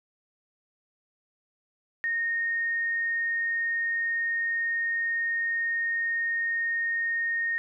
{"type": "tone", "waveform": "sine", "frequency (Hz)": 1849, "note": "A#6", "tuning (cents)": -15, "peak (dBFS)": -25, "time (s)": [2.04, 7.58], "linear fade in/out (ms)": 0, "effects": []}